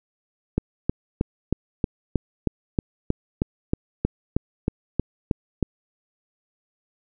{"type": "click train", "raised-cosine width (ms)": 3, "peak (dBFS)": -7, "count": 17, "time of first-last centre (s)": [0.58, 5.627], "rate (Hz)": 3.17, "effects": []}